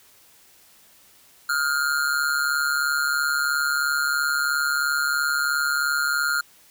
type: tone with amplitude modulation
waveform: square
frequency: 1412 Hz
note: F6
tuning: 19 cents sharp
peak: -18 dBFS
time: 1.49-6.41 s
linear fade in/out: 5 ms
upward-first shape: sine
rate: 143 Hz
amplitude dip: 75%
effects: white hiss -54 dBFS RMS until 6.7 s